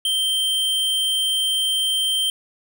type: tone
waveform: square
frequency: 3136 Hz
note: G7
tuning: in tune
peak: -19 dBFS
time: 0.05-2.3 s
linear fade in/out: 2 ms
effects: none